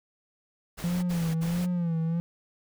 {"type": "noise bursts", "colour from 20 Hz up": "pink", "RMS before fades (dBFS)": -40, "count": 3, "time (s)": [0.77, 1.666], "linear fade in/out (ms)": 20, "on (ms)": 260, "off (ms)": 58}
{"type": "tone with vibrato", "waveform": "triangle", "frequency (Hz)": 170.4, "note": "F3", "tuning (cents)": -42, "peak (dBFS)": -23, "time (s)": [0.84, 2.2], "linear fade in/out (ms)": 0, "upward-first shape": "sine", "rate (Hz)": 1.5, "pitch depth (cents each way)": 86}
{"effects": []}